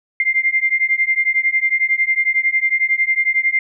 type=beating tone pair; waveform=sine; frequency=2095 / 2106 Hz; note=C7 / C7; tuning=+2 / +11 cents; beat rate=11 Hz; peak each=-17 dBFS; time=0.2-3.59 s; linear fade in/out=2 ms; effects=none